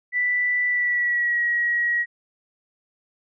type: tone with pitch glide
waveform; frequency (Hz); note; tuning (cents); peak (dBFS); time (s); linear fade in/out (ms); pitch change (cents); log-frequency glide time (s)
sine; 1975.5 to 1904.9; B6 to A#6; 0 to +37; -19; 0.12-2.06; 50; -63; 0.67-1.41
effects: none